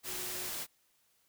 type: tone in noise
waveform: sine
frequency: 362.7 Hz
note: F#4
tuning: 34 cents flat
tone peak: -49 dBFS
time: 0.04-0.51 s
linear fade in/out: 50 ms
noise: white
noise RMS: -39 dBFS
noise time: 0.03-0.67 s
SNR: -13 dB
effects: white hiss -72 dBFS RMS until 1.28 s